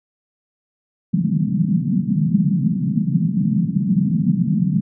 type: band-pass noise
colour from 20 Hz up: pink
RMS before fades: -18 dBFS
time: 1.13-4.81 s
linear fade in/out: 5 ms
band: 150 to 220 Hz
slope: 48 dB/octave
effects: none